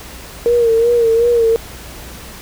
sine tone with vibrato, 465.2 Hz, A#4, 4 cents flat, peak -9 dBFS, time 0.46-1.56 s, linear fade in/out 0 ms, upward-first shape sine, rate 2.7 Hz, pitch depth 55 cents each way, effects added 60 Hz sine -37 dBFS peak until 2.41 s + pink hiss -34 dBFS RMS until 2.41 s

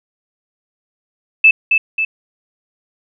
sine tone with echo, 2627 Hz, E7, 7 cents flat, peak -4 dBFS, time 1.44-1.51 s, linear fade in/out 5 ms, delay 270 ms, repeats 2, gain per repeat -5 dB, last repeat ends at 2.05 s, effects none

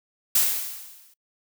blue noise with exponential decay, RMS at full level -17 dBFS, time 0.35-1.14 s, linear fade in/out 5 ms, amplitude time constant 170 ms, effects noise-tail reverb RT60 0.1 s tail -23 dB re dry

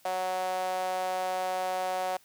sawtooth tone with high-pass filter, 185 Hz, F#3, in tune, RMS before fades -31 dBFS, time 0.05-2.17 s, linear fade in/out 5 ms, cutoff 660 Hz, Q 9.3, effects white hiss -61 dBFS RMS until 2.24 s + high-pass 80 Hz 12 dB/octave

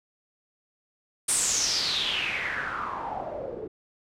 white noise with low-pass filter sweep, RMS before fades -29 dBFS, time 1.28-3.68 s, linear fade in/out 10 ms, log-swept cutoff 9300 to 400 Hz, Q 6.1, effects none

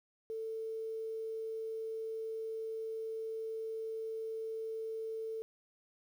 sine tone with quantisation, 444.8 Hz, A4, 19 cents sharp, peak -37 dBFS, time 0.3-5.42 s, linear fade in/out 0 ms, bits 11, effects none

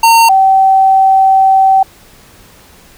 square / sine tone pair in turn, 915 / 769.4 Hz, A#5 / G5, -32 / -33 cents, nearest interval minor third, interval 301 cents, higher first, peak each -4 dBFS, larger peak neither, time 0.03-0.29 / 0.29-1.83 s, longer second, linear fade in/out 5 ms, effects pink hiss -41 dBFS RMS until 2.97 s

